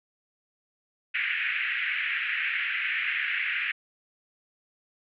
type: band-pass noise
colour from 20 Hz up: white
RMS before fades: -29 dBFS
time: 1.14-3.72 s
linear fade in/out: 10 ms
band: 1600 to 2600 Hz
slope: 48 dB/octave
effects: none